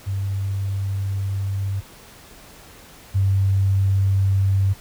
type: tone pair in turn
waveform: sine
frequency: 98 / 97.21 Hz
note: G2 / G2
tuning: 0 / -14 cents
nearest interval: unison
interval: 14 cents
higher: first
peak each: -21 / -15 dBFS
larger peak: second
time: 0.06-1.81 / 3.14-4.74 s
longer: first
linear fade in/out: 20 ms
effects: pink hiss -45 dBFS RMS until 4.8 s